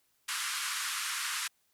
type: band-pass noise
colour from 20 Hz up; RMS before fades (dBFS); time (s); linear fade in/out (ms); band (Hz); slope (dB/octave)
pink; -35; 0.28-1.48; 10; 1100 to 12000; 48
effects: white hiss -73 dBFS RMS until 1.73 s